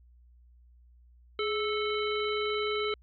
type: harmonic tone with a mistuned harmonic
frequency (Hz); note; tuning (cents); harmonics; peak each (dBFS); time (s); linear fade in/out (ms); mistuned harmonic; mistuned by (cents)
438.3; A4; -7; 1 / 3 / 5 / 7 / 9; -30 / -35 / -37 / -38 / -40; 1.39-2.94; 2; 1; -73
effects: added 60 Hz sine -55 dBFS peak until 3.02 s